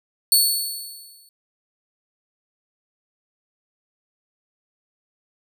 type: tone with exponential decay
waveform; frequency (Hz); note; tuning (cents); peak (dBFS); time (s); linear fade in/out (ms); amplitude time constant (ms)
15% pulse; 4429; C#8; -2; -5; 0.32-1.29; 1; 210
effects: none